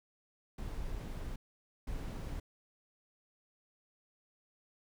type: noise bursts at uneven times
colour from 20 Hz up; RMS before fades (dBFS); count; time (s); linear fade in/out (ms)
brown; -40; 2; 0.58-1.36 / 1.87-2.4; 5
effects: none